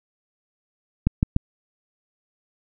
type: clicks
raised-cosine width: 5 ms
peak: -5 dBFS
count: 3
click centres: 1.07 / 1.229 / 1.364 s
effects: none